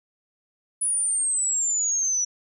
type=exponential sweep; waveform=sine; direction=down; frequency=9956 to 5850 Hz; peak=-21 dBFS; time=0.81-2.25 s; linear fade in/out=10 ms; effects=none